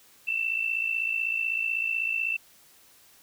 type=tone pair together; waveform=sine; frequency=2653 / 2709 Hz; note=E7 / E7; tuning=+10 / +47 cents; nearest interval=unison; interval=37 cents; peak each=-27 / -30 dBFS; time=0.27-2.37 s; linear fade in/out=10 ms; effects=white hiss -57 dBFS RMS until 3.22 s